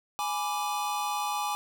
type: chord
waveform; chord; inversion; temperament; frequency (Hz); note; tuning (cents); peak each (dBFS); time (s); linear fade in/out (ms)
square; G# diminished; none; equal; 830.6 / 987.8 / 1174.7; G#5 / B5 / D6; 0 / 0 / 0; -32 / -37 / -34; 0.19-1.55; 0
effects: none